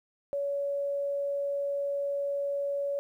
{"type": "tone", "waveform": "sine", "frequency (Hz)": 564, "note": "C#5", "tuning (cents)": 30, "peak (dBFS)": -28, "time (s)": [0.33, 2.99], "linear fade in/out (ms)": 0, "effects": ["11-bit"]}